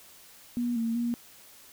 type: tone with pitch steps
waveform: sine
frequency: 240.9 / 228.8 / 237.3 Hz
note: B3 / A#3 / A#3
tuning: -43 / -32 / +31 cents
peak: -26 dBFS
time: 0.57-1.14 s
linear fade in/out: 0 ms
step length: 190 ms
effects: white hiss -53 dBFS RMS until 1.72 s